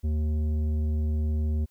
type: tone with tanh clipping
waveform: sine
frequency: 76.6 Hz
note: D#2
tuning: 27 cents flat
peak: -25 dBFS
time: 0.03-1.66 s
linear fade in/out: 20 ms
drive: 10 dB
effects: white hiss -70 dBFS RMS until 1.7 s